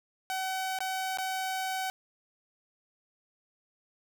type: tone with dropouts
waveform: sawtooth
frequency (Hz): 757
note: F#5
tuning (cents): +39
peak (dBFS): -27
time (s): 0.3-1.9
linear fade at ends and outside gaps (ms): 0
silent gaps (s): 0.788-0.805 / 1.173-1.185
effects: none